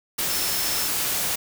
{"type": "tone in noise", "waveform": "sine", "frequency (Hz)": 5300, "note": "E8", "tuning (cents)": 9, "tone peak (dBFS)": -31, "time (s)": [0.29, 0.88], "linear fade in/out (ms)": 10, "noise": "white", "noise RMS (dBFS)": -25, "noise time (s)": [0.18, 1.36], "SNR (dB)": -9, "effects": []}